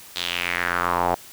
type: tone with band-pass filter sweep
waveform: square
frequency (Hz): 43.85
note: F1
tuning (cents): +8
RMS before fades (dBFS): -24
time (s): 0.16-1.15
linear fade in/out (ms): 0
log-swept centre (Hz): 3900 to 740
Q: 3.2
effects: white hiss -44 dBFS RMS until 1.32 s